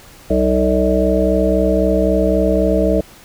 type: harmonic tone with a mistuned harmonic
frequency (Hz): 63.8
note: C2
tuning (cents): -43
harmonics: 1 / 3 / 5 / 7 / 9 / 10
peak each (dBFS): -19 / -19 / -19 / -19 / -19 / -19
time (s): 0.3-3.01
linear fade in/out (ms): 5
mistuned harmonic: 5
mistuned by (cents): -25
effects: pink hiss -42 dBFS RMS until 3.24 s